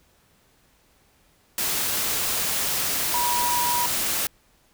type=tone in noise; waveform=sine; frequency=967 Hz; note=B5; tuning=37 cents flat; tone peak=-23 dBFS; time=3.14-3.86 s; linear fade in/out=2 ms; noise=white; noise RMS=-25 dBFS; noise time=1.58-4.27 s; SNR=-1 dB; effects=pink hiss -61 dBFS RMS until 4.73 s